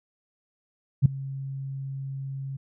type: tone with ADSR envelope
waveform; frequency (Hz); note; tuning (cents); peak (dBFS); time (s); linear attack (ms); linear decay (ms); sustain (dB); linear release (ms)
sine; 135.9; C#3; -34; -10; 1.02-2.57; 35; 6; -21; 10
effects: none